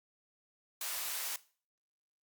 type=high-pass noise; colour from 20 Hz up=white; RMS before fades=-38 dBFS; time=0.81-1.36 s; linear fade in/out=2 ms; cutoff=720 Hz; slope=12 dB/octave; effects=noise-tail reverb RT60 0.4 s tail -18 dB re dry + Opus 48 kbps